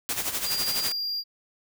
white noise with tremolo, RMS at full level -27 dBFS, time 0.09-0.92 s, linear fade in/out 0 ms, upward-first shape sine, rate 12 Hz, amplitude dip 65%
triangle tone, 4785 Hz, D8, 32 cents sharp, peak -26 dBFS, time 0.43-1.24 s, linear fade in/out 50 ms
effects none

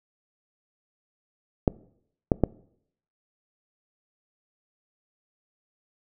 clicks, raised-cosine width 2 ms, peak -5 dBFS, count 3, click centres 1.678 / 2.318 / 2.437 s, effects noise-tail reverb RT60 0.7 s tail -22 dB re dry

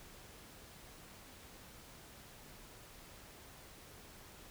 silence, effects pink hiss -56 dBFS RMS until 4.5 s

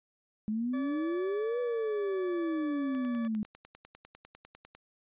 sine exponential two-way sweep, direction up then down, 209.6 to 493.9 to 209.6 Hz, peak -29 dBFS, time 0.48-3.43 s, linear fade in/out 0 ms, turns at 1.6 s
20% pulse tone with tremolo, 575 Hz, D5, 37 cents flat, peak -35 dBFS, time 0.73-3.28 s, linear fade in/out 10 ms, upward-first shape triangle, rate 0.72 Hz, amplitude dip 25%
click train, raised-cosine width 0.3 ms, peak -34 dBFS, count 19, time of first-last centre 2.95-4.75 s, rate 10 Hz
effects resampled to 8000 Hz

